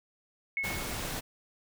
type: tone with exponential decay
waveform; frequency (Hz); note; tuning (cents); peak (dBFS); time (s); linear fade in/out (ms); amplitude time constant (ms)
sine; 2190; C#7; -22; -27; 0.57-1.17; 1; 130
type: noise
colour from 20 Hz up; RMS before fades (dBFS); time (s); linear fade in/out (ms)
pink; -36; 0.63-1.21; 20
effects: none